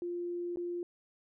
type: tone with dropouts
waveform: sine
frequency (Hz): 349.3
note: F4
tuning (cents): 0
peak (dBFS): -34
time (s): 0.02-0.83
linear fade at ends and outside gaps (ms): 1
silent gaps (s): 0.56-0.571
effects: none